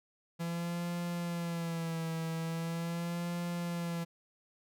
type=tone with vibrato; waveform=45% pulse; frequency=168.1 Hz; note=E3; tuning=34 cents sharp; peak=-34 dBFS; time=0.39-4.05 s; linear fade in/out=20 ms; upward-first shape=sine; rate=0.41 Hz; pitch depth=52 cents each way; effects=none